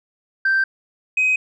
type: tone pair in turn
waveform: sine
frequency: 1565 / 2520 Hz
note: G6 / D#7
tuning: -3 / +21 cents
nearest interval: minor sixth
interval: 824 cents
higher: second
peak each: -13 dBFS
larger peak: neither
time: 0.45-0.64 / 1.17-1.36 s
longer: neither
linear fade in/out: 5 ms
effects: tanh soft clip ceiling -12 dBFS